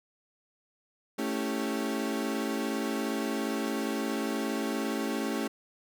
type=chord; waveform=35% pulse; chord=A dominant seventh; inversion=none; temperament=equal; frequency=220 / 277.2 / 329.6 / 392 Hz; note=A3 / C#4 / E4 / G4; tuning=0 / 0 / 0 / 0 cents; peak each=-32 / -32 / -36 / -35 dBFS; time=1.18-5.48 s; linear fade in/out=10 ms; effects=none